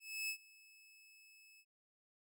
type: tone with ADSR envelope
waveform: sawtooth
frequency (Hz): 2600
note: E7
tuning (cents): -24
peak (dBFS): -34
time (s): 0-1.65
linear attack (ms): 290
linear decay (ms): 82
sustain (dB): -24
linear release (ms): 56
effects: none